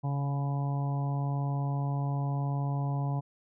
harmonic tone with a mistuned harmonic, 141.1 Hz, C#3, 31 cents sharp, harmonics 1 / 2 / 3 / 4 / 5 / 6 / 7, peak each -28 / -41 / -48 / -47 / -42 / -44 / -44 dBFS, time 0.03-3.21 s, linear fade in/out 20 ms, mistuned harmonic 1, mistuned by -19 cents, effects none

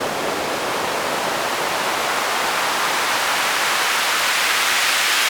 white noise with band-pass filter sweep, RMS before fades -20 dBFS, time 0-5.29 s, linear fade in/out 10 ms, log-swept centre 500 to 1900 Hz, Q 0.87, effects none

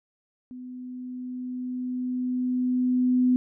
sine tone with level ramp, 251.4 Hz, B3, 31 cents sharp, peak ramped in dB -37 to -17 dBFS, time 0.51-3.36 s, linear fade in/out 0 ms, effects none

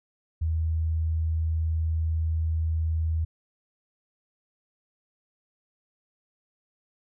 sine tone, 80.4 Hz, E2, 43 cents flat, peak -23 dBFS, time 0.41-3.25 s, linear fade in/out 10 ms, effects none

